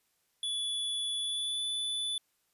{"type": "tone with pitch glide", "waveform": "square", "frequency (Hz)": [3430, 3482], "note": ["A7", "A7"], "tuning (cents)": [-45, -19], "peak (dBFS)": -32, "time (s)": [0.43, 2.18], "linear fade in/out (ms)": 2, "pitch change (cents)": 26, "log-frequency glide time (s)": [1.18, 1.63], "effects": ["white hiss -75 dBFS RMS until 2.53 s", "resampled to 32000 Hz"]}